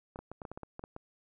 clicks, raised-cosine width 1 ms, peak -28 dBFS, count 11, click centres 0.159 / 0.19 / 0.316 / 0.418 / 0.452 / 0.516 / 0.575 / 0.633 / 0.794 / 0.839 / 0.964 s, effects none

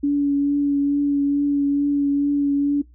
sine tone with vibrato, 284.6 Hz, C#4, 46 cents sharp, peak -16 dBFS, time 0.03-2.82 s, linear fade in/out 10 ms, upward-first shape triangle, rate 2.3 Hz, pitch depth 18 cents each way, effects noise-tail reverb RT60 0.2 s tail -21 dB re dry + added 60 Hz sine -46 dBFS peak until 2.94 s

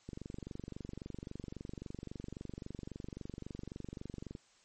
click train, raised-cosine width 3 ms, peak -30 dBFS, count 102, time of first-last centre 0.09-4.352 s, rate 23.7 Hz, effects white hiss -67 dBFS RMS until 4.64 s + MP3 32 kbps

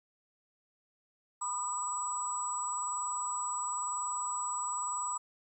sine tone cluster, 982 / 1219 / 7820 Hz, B5 / D#6 / B8, -10 / -36 / -18 cents, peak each -37 / -38 / -36 dBFS, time 1.41-5.18 s, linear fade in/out 10 ms, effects 11-bit

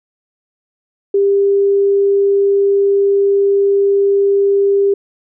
sine tone, 398.2 Hz, G4, 27 cents sharp, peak -9 dBFS, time 1.14-4.94 s, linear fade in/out 5 ms, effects none

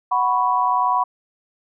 sine chord, F# suspended fourth, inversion none, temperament equal, 740 / 987.8 / 1108.7 Hz, F#5 / B5 / C#6, 0 / 0 / 0 cents, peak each -22 / -18 / -22 dBFS, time 0.11-1.04 s, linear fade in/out 10 ms, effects none

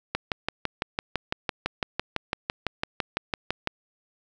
click train, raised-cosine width 0.3 ms, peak -9 dBFS, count 22, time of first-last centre 0.15-3.673 s, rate 5.96 Hz, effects none

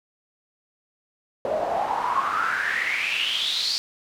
pink noise with band-pass filter sweep, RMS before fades -25 dBFS, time 1.45-3.78 s, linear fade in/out 0 ms, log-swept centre 560 to 4700 Hz, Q 7.9, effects none

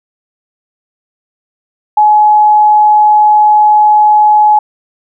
sine tone, 846 Hz, G#5, 32 cents sharp, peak -3 dBFS, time 1.97-4.59 s, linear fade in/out 5 ms, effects none

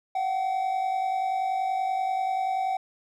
triangle tone pair together, 710 / 760.4 Hz, F5 / F#5, +28 / +47 cents, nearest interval minor second, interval 119 cents, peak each -31 / -23 dBFS, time 0.15-2.77 s, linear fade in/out 5 ms, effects none

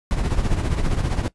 brown noise with tremolo, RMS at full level -18 dBFS, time 0.11-1.28 s, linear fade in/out 0 ms, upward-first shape triangle, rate 15 Hz, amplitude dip 70%, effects noise-tail reverb RT60 0.1 s tail -18 dB re dry + resampled to 24000 Hz

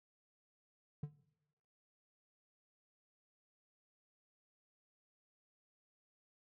triangle tone with exponential decay, 146.83 Hz, D3, in tune, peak -33 dBFS, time 1.03-1.14 s, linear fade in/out 5 ms, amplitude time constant 23 ms, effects noise-tail reverb RT60 0.9 s tail -19 dB re dry

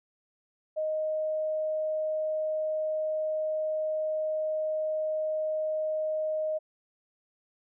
sine tone, 622.3 Hz, D#5, in tune, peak -27 dBFS, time 0.76-6.59 s, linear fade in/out 20 ms, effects none

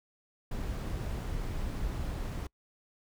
brown noise, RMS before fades -35 dBFS, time 0.51-2.47 s, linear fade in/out 5 ms, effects noise-tail reverb RT60 0.1 s tail -26 dB re dry

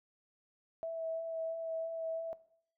sine tone with vibrato, 654 Hz, E5, 14 cents flat, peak -35 dBFS, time 0.83-2.33 s, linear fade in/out 0 ms, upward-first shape sine, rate 3 Hz, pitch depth 13 cents each way, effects noise-tail reverb RT60 0.6 s tail -18 dB re dry

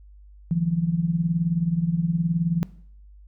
sine tone with tremolo, 168.3 Hz, E3, 36 cents sharp, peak -16 dBFS, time 0.51-2.63 s, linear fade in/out 0 ms, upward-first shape triangle, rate 19 Hz, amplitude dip 90%, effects noise-tail reverb RT60 0.6 s tail -20 dB re dry + added 50 Hz sine -45 dBFS peak until 3.27 s

